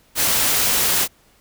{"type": "noise", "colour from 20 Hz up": "white", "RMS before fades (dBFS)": -18, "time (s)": [0.15, 1.08], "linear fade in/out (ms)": 50, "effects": ["pink hiss -56 dBFS RMS until 1.4 s"]}